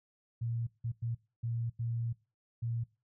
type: tone bursts at uneven times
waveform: sine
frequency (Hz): 116.54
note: A#2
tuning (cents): 0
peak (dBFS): -32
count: 6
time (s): 0.41-0.67 / 0.84-0.92 / 1.02-1.15 / 1.43-1.7 / 1.79-2.13 / 2.62-2.84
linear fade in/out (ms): 10
effects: noise-tail reverb RT60 0.3 s tail -20 dB re dry